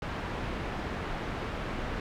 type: low-pass noise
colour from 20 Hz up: pink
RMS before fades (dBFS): -35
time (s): 0.02-2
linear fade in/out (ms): 2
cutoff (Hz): 2200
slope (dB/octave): 12
effects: none